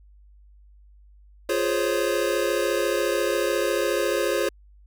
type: chord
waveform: square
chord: Db major seventh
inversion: first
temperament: equal with one note detuned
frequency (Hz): 349.2 / 415.3 / 520.2 / 554.4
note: F4 / Ab4 / C5 / Db5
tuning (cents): 0 / 0 / -10 / 0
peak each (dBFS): -28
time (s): 1.49-4.49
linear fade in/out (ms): 5
effects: added 50 Hz sine -49 dBFS peak until 4.86 s